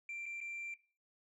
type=tone with dropouts; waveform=sine; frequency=2359 Hz; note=D7; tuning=7 cents sharp; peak=-39 dBFS; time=0.09-0.74 s; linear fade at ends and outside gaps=2 ms; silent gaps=0.257-0.262 / 0.404-0.412 s; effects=noise-tail reverb RT60 0.4 s tail -20 dB re dry + tanh soft clip ceiling -39 dBFS